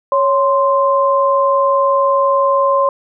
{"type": "tone pair together", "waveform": "sine", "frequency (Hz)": [554.4, 1044.3], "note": ["C#5", "C6"], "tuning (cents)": [0, -4], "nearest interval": "major seventh", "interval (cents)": 1096, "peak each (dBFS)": -13, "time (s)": [0.12, 2.89], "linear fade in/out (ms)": 2, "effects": []}